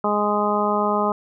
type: harmonic tone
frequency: 207.7 Hz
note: G#3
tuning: in tune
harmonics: 1 / 2 / 3 / 4 / 5 / 6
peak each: -25 / -25 / -25 / -25 / -25 / -25 dBFS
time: 0.04-1.12 s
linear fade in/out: 2 ms
effects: none